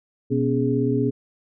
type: tone cluster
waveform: sine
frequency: 123.9 / 244.7 / 281.3 / 414.8 Hz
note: B2 / B3 / C#4 / G#4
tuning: +6 / -16 / +26 / -2 cents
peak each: -24 dBFS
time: 0.3-1.11 s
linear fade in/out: 20 ms
effects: none